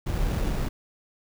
brown noise with sample-and-hold, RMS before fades -26 dBFS, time 0.06-0.69 s, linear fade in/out 10 ms, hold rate 3150 Hz, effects none

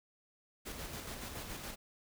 pink noise with tremolo, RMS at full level -43 dBFS, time 0.65-1.76 s, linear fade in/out 20 ms, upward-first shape square, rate 7.1 Hz, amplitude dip 35%, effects none

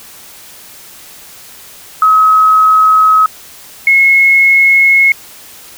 sine tone pair in turn, 1277 / 2174 Hz, D#6 / C#7, +45 / -34 cents, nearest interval major sixth, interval 921 cents, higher second, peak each -4 dBFS, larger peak neither, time 2.02-3.26 / 3.87-5.12 s, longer second, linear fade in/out 2 ms, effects white hiss -35 dBFS RMS until 5.77 s

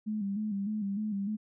sine tone with vibrato, 205.9 Hz, G#3, 15 cents flat, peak -30 dBFS, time 0.06-1.37 s, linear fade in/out 20 ms, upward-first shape square, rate 3.3 Hz, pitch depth 67 cents each way, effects none

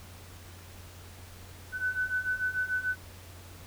sine beating tone pair, 1500 / 1506.8 Hz, F#6 / F#6, +23 / +31 cents, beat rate 6.8 Hz, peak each -33 / -30 dBFS, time 1.72-2.96 s, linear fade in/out 50 ms, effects added 89 Hz sine -48 dBFS peak until 3.66 s + pink hiss -51 dBFS RMS until 3.66 s

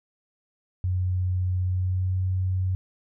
sine tone with pitch glide, 91.5 to 92.99 Hz, F#2 to F#2, -19 to +9 cents, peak -22 dBFS, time 0.84-2.75 s, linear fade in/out 0 ms, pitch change +28 cents, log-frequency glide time 1.63-2.19 s, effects none

